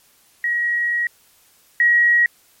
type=tone pair in turn; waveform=sine; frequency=1903 / 1903 Hz; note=A#6 / A#6; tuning=+35 / +35 cents; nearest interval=unison; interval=0 cents; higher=neither; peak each=-17 / -11 dBFS; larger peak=second; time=0.44-1.07 / 1.8-2.26 s; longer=first; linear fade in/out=2 ms; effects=white hiss -55 dBFS RMS until 2.6 s + MP3 64 kbps